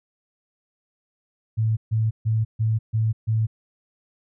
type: tone bursts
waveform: sine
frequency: 110.7 Hz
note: A2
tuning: 11 cents sharp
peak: -18 dBFS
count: 6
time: 1.57-3.47 s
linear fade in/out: 20 ms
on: 200 ms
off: 140 ms
effects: none